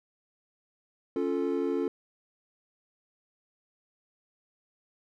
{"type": "chord", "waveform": "triangle", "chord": "Db augmented", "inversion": "none", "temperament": "equal", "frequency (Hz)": [277.2, 349.2, 440], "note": ["Db4", "F4", "A4"], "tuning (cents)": [0, 0, 0], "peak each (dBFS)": -29, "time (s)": [1.16, 1.88], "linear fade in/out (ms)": 2, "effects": []}